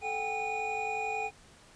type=tone cluster; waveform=triangle; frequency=436.9 / 752 / 803 / 2457 Hz; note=A4 / F#5 / G5 / D#7; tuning=-12 / +28 / +41 / -22 cents; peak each=-37 / -37 / -33 / -34 dBFS; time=0.01-1.31 s; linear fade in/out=50 ms; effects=pink hiss -57 dBFS RMS until 1.75 s + resampled to 22050 Hz